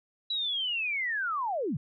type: linear sweep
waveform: sine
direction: down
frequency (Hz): 3951 to 110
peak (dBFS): -28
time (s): 0.3-1.77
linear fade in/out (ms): 5
effects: none